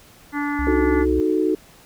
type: harmonic tone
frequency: 290 Hz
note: D4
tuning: 22 cents flat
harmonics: 1 / 3 / 4 / 5 / 6 / 7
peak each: -23 / -30 / -32 / -32 / -34 / -32 dBFS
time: 0.32-1.06 s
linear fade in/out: 50 ms
type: tone with vibrato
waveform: sine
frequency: 66 Hz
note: C2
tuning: 16 cents sharp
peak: -23 dBFS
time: 0.59-1.2 s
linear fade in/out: 0 ms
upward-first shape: sine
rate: 3.2 Hz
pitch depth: 18 cents each way
type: chord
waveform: sine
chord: D# diminished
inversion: none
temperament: equal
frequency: 311.1 / 370 / 440 Hz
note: D#4 / F#4 / A4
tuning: 0 / 0 / 0 cents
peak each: -20 / -21 / -23 dBFS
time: 0.67-1.55 s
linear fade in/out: 2 ms
effects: pink hiss -49 dBFS RMS until 1.85 s